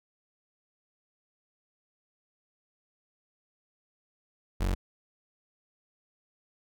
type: tone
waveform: 35% pulse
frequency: 46.25 Hz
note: F#1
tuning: in tune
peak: -24 dBFS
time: 4.6-4.75 s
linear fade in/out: 10 ms
effects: none